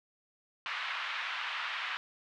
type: band-pass noise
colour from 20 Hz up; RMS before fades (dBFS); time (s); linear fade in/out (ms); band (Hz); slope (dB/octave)
pink; -37; 0.66-1.97; 0; 1100 to 3300; 24
effects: none